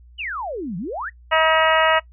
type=exponential two-way sweep; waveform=sine; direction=down then up; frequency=3066 to 160.2 to 1999 Hz; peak=-25 dBFS; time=0.18-1.1 s; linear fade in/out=20 ms; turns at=0.77 s
type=harmonic tone; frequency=319 Hz; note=D#4; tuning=43 cents sharp; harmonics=2 / 3 / 4 / 5 / 6 / 7 / 8 / 9; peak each=-19 / -20 / -20 / -26 / -22 / -29 / -29 / -25 dBFS; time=1.31-2 s; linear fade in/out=20 ms
effects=noise-tail reverb RT60 0.1 s tail -20 dB re dry + added 60 Hz sine -44 dBFS peak until 2.12 s